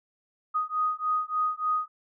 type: beating tone pair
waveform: sine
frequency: 1244.5 / 1247.9 Hz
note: D#6 / D#6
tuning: 0 / +5 cents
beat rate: 3.4 Hz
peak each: -28 dBFS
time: 0.54-1.88 s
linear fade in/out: 20 ms
effects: none

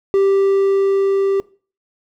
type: tone with level ramp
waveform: triangle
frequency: 392 Hz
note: G4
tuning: in tune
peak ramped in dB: -9 to -12 dBFS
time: 0.14-1.4 s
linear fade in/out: 0 ms
effects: noise-tail reverb RT60 0.4 s tail -21 dB re dry

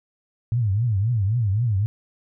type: tone with vibrato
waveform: sine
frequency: 108.4 Hz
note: A2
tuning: 25 cents flat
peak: -18 dBFS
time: 0.52-1.86 s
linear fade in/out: 0 ms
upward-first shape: triangle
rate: 3.8 Hz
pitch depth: 270 cents each way
effects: none

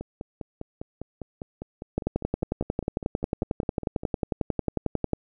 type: two click trains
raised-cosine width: 2 ms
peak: -21 / -11 dBFS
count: 21 / 36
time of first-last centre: 0.01-4.034 / 1.98-5.133 s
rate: 4.97 / 11.1 Hz
effects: none

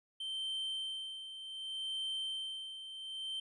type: tone with tremolo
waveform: triangle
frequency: 3115 Hz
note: G7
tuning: 12 cents flat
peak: -34 dBFS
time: 0.2-3.4 s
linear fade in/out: 5 ms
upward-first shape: sine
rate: 0.66 Hz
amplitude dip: 65%
effects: resampled to 24000 Hz

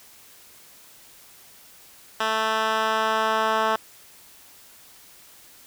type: tone with band-pass filter sweep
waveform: 10% pulse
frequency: 220 Hz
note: A3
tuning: in tune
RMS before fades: -23 dBFS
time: 2.2-3.76 s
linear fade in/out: 5 ms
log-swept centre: 1900 to 1200 Hz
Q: 0.84
effects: white hiss -50 dBFS RMS until 5.66 s

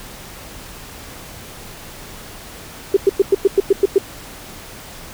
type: tone bursts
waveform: sine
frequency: 393.2 Hz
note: G4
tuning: 5 cents sharp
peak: -7 dBFS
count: 9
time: 2.94-3.983 s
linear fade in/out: 5 ms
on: 27 ms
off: 100 ms
effects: pink hiss -36 dBFS RMS until 5.13 s

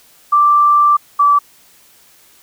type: tone pair in turn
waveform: sine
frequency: 1174.7 / 1156.5 Hz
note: D6 / D6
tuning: 0 / -27 cents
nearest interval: unison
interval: 27 cents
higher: first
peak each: -7 dBFS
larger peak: neither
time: 0.32-0.97 / 1.19-1.39 s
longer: first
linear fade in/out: 10 ms
effects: white hiss -48 dBFS RMS until 2.42 s

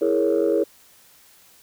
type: chord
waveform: sine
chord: A# half-diminished seventh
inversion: second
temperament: equal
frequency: 329.6 / 415.3 / 466.2 / 554.4 Hz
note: E4 / G#4 / A#4 / C#5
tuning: 0 / 0 / 0 / 0 cents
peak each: -22 / -21 / -22 / -23 dBFS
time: 0.01-0.64 s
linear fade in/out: 10 ms
effects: tanh soft clip ceiling -10 dBFS + white hiss -53 dBFS RMS until 1.62 s

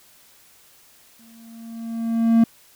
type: tone with exponential growth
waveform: triangle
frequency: 228.5 Hz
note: A#3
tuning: 34 cents flat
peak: -8 dBFS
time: 1.19-2.44 s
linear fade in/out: 5 ms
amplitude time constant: 270 ms
effects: white hiss -53 dBFS RMS until 2.75 s

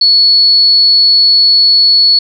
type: tone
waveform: sine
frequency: 4400 Hz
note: C#8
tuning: 14 cents flat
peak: -4 dBFS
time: 0.01-2.19 s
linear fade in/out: 5 ms
effects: none

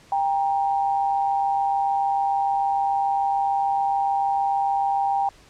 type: tone pair together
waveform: sine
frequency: 793.2 / 940 Hz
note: G5 / A#5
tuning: +20 / +14 cents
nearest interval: minor third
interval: 294 cents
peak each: -20 / -27 dBFS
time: 0.12-5.29 s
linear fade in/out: 2 ms
effects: pink hiss -52 dBFS RMS until 5.49 s + low-pass 8000 Hz 12 dB/octave

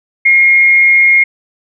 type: tone with amplitude modulation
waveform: sine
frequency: 2146 Hz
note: C7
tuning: 43 cents sharp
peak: -3 dBFS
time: 0.25-1.24 s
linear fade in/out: 10 ms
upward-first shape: sine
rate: 223 Hz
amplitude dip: 30%
effects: none

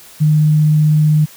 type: tone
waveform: sine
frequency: 152.6 Hz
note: D#3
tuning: 33 cents flat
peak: -8 dBFS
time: 0.2-1.26 s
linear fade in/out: 20 ms
effects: white hiss -40 dBFS RMS until 1.36 s

